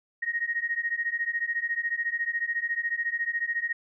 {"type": "beating tone pair", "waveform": "sine", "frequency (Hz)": [1864.7, 1878.7], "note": ["A#6", "A#6"], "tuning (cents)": [0, 13], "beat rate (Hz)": 14, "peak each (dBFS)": [-30, -29], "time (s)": [0.22, 3.73], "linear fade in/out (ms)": 10, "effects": []}